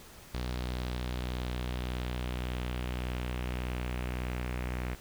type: tone with low-pass filter sweep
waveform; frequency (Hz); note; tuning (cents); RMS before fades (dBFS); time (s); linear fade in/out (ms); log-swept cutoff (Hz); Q
sawtooth; 61.74; B1; 0; -35; 0.34-4.95; 5; 4300 to 2300; 2.3
effects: pink hiss -52 dBFS RMS until 5 s